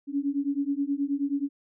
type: beating tone pair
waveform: sine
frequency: 277 / 286.4 Hz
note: C#4 / D4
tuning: -1 / -43 cents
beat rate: 9.4 Hz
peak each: -28 dBFS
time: 0.07-1.49 s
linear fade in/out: 50 ms
effects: none